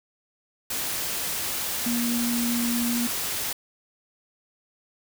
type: tone in noise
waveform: sine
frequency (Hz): 237.8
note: A#3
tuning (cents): +35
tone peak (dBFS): -24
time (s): 1.86-3.07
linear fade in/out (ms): 5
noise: white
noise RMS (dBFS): -29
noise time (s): 0.7-3.53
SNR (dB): +2
effects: none